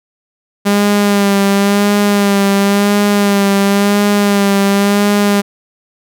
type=tone with vibrato; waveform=sawtooth; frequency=201.5 Hz; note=G3; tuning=48 cents sharp; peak=-5 dBFS; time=0.65-5.42 s; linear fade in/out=20 ms; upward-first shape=sine; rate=0.95 Hz; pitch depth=29 cents each way; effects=none